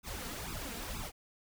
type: noise with flanger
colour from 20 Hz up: pink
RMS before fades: -41 dBFS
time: 0.03-1.12 s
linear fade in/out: 50 ms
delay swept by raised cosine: 0.79 to 4.39 ms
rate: 2.1 Hz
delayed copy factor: +0.85
effects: none